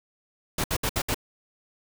pink noise bursts, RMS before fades -26 dBFS, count 5, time 0.58-1.145 s, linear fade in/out 5 ms, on 61 ms, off 65 ms, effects none

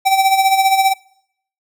square tone with tremolo, 773 Hz, G5, 24 cents flat, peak -9 dBFS, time 0.05-0.94 s, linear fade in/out 20 ms, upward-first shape sine, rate 15 Hz, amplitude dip 60%, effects noise-tail reverb RT60 0.7 s tail -24 dB re dry

